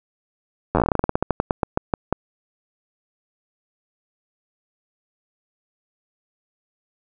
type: slowing click train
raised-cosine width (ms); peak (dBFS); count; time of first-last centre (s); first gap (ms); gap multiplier
1; -4; 23; 0.75-2.126; 10; 1.15
effects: none